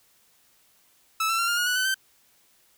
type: tone with pitch steps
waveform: sawtooth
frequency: 1308 / 1340.1 / 1373 / 1406.7 / 1441.3 / 1476.7 / 1512.9 / 1550.1 Hz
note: E6 / E6 / F6 / F6 / F#6 / F#6 / F#6 / G6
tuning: -14 / +28 / -30 / +12 / -46 / -4 / +38 / -20 cents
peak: -19 dBFS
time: 1.2-1.944 s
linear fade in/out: 5 ms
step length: 93 ms
effects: white hiss -62 dBFS RMS until 2.77 s